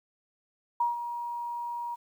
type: tone with ADSR envelope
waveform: sine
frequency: 951 Hz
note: A#5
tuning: 34 cents sharp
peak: -22 dBFS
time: 0.8-1.96 s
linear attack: 6 ms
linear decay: 150 ms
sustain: -10 dB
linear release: 21 ms
effects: 10-bit